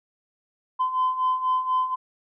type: beating tone pair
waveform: sine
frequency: 1021 / 1025.1 Hz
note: C6 / C6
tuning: -43 / -36 cents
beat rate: 4.1 Hz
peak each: -26 / -21 dBFS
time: 0.79-1.96 s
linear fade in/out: 20 ms
effects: tanh soft clip ceiling -16 dBFS